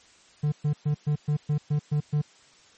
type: tone bursts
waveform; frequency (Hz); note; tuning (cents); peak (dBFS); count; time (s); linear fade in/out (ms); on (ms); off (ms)
triangle; 148.5; D3; +20; -19; 9; 0.43-2.218; 10; 92; 120
effects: white hiss -56 dBFS RMS until 2.77 s + MP3 32 kbps